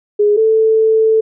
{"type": "tone pair in turn", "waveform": "sine", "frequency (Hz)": [415.3, 441.5], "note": ["G#4", "A4"], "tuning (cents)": [0, 6], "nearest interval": "minor second", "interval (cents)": 106, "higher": "second", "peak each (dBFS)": -8, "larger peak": "neither", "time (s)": [[0.19, 0.37], [0.37, 1.21]], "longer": "second", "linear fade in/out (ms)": 10, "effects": []}